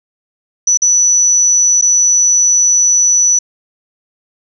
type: tone with dropouts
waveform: sine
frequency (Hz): 5940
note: F#8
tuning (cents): +6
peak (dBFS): -7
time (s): 0.67-3.39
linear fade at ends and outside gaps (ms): 5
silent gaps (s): 0.774-0.819 / 1.813-1.822
effects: none